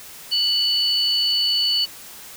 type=tone pair together; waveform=sine; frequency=2960 / 4467 Hz; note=F#7 / C#8; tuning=0 / +12 cents; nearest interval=perfect fifth; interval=712 cents; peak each=-21 / -19 dBFS; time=0.31-1.86 s; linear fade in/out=20 ms; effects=white hiss -40 dBFS RMS until 2.36 s